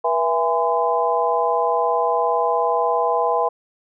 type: tone cluster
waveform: sine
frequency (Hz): 484.7 / 665 / 822 / 1020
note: B4 / E5 / G#5 / C6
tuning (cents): -32 / +15 / -18 / -44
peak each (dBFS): -22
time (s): 0.04-3.49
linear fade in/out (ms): 10
effects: none